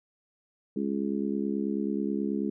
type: harmonic tone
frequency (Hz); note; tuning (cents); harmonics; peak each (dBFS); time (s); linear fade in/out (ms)
69.3; C#2; 0; 3 / 4 / 5 / 6; -30 / -32 / -34 / -36; 0.76-2.5; 5
effects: none